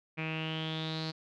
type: tone with low-pass filter sweep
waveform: sawtooth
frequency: 158.9 Hz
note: D#3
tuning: 37 cents sharp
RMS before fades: -36 dBFS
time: 0.17-1.12 s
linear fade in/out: 20 ms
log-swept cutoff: 2400 to 4400 Hz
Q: 8.2
effects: none